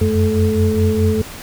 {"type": "tone cluster", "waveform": "sine", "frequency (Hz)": [88.8, 93.6, 216.8, 435], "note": ["F2", "F#2", "A3", "A4"], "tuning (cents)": [29, 20, -25, -20], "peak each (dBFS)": -18, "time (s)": [0.01, 1.22], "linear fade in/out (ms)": 5, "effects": ["pink hiss -33 dBFS RMS until 1.42 s"]}